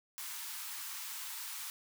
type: high-pass noise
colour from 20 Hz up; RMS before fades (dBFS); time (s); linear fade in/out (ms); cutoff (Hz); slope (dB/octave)
white; -43; 0.18-1.7; 0; 840; 96
effects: none